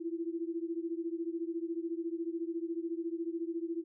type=beating tone pair; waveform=sine; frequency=329.6 / 343.6 Hz; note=E4 / F4; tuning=0 / -28 cents; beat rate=14 Hz; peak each=-36 / -38 dBFS; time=0-3.84 s; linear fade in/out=20 ms; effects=none